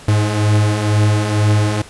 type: beating tone pair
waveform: 45% pulse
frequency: 103.83 / 105.93 Hz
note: G#2 / G#2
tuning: 0 / +35 cents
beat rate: 2.1 Hz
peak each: -19 / -13 dBFS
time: 0.08-1.82 s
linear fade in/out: 5 ms
effects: pink hiss -39 dBFS RMS until 1.89 s + resampled to 24000 Hz